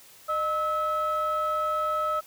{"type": "tone pair together", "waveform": "sine", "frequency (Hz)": [612.1, 1297], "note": ["D#5", "E6"], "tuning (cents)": [-28, -28], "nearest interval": "octave + minor second", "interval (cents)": 1300, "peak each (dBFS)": [-28, -24], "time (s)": [0.28, 2.21], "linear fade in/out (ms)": 20, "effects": ["tanh soft clip ceiling -20 dBFS", "white hiss -52 dBFS RMS until 2.26 s"]}